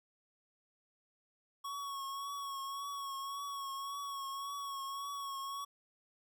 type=tone with vibrato; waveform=square; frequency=1108.7 Hz; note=C#6; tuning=in tune; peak=-40 dBFS; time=1.64-5.65 s; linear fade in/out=10 ms; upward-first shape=triangle; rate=1.8 Hz; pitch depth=39 cents each way; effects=none